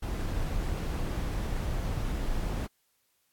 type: noise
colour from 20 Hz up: brown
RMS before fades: -31 dBFS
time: 0.02-2.67 s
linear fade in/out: 10 ms
effects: white hiss -73 dBFS RMS until 3.32 s + AAC 64 kbps